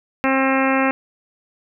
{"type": "harmonic tone", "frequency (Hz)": 266.7, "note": "C4", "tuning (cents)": 33, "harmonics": [1, 2, 3, 4, 5, 6, 7, 8, 9, 10], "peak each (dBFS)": [-19, -22, -24, -25, -26, -27, -27, -28, -29, -29], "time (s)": [0.24, 0.91], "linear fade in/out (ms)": 0, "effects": []}